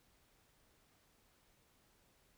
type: silence
effects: pink hiss -72 dBFS RMS until 2.37 s